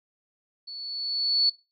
sine tone with level ramp, 4435 Hz, C#8, in tune, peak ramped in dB -36 to -16 dBFS, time 0.67-1.5 s, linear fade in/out 10 ms, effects noise-tail reverb RT60 0.3 s tail -23 dB re dry + MP3 64 kbps

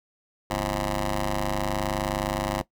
10% pulse ring-modulated tone, 99.5 Hz, G2, 26 cents sharp, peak -14 dBFS, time 0.5-2.62 s, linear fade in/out 5 ms, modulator 434 Hz, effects noise-tail reverb RT60 0.1 s tail -17 dB re dry

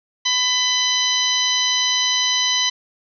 harmonic tone with a mistuned harmonic, 999 Hz, B5, 20 cents sharp, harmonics 1 / 2 / 3 / 4 / 5 / 6, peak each -28 / -25 / -21 / -21 / -29 / -24 dBFS, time 0.25-2.7 s, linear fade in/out 10 ms, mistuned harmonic 3, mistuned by +28 cents, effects none

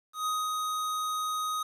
square tone with ADSR envelope, 1252 Hz, D#6, 10 cents sharp, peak -28 dBFS, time 0.13-1.63 s, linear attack 130 ms, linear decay 220 ms, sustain -2 dB, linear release 6 ms, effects resampled to 32000 Hz + 10-bit

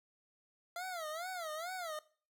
25% pulse tone with vibrato, 677 Hz, E5, 46 cents sharp, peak -36 dBFS, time 0.76-1.99 s, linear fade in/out 2 ms, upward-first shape sine, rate 2.3 Hz, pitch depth 180 cents each way, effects noise-tail reverb RT60 0.4 s tail -18 dB re dry

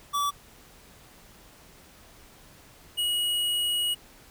square tone pair in turn, 1152 / 2903 Hz, D6 / F#7, -34 / -34 cents, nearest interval octave + major third, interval 1600 cents, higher second, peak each -25 dBFS, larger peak neither, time 0.13-0.31 / 2.97-3.95 s, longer second, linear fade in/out 20 ms, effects pink hiss -53 dBFS RMS until 4.3 s

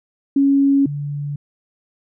sine tone pair in turn, 277.2 / 144.44 Hz, C#4 / D3, 0 / -28 cents, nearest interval major seventh, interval 1128 cents, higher first, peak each -11 / -22 dBFS, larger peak first, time 0.36-0.86 / 0.86-1.36 s, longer neither, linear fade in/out 5 ms, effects none

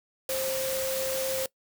sine tone in noise, 528 Hz, C5, 16 cents sharp, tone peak -29 dBFS, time 0.29-1.46 s, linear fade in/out 2 ms, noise white, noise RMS -33 dBFS, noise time 0.29-1.46 s, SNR +1 dB, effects noise-tail reverb RT60 0.1 s tail -21 dB re dry

